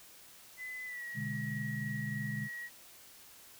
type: tone with pitch glide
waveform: sine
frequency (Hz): 2013 to 1908.8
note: B6 to A#6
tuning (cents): +33 to +41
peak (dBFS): -40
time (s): 0.57-2.7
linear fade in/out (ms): 50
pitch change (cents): -92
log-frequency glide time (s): 0.85-1.05
type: chord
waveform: sine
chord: G# diminished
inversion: first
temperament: equal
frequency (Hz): 123.47 / 146.83 / 207.7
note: B2 / D3 / G#3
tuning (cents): 0 / 0 / 0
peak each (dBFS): -40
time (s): 1.14-2.49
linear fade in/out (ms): 50
effects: white hiss -56 dBFS RMS until 3.59 s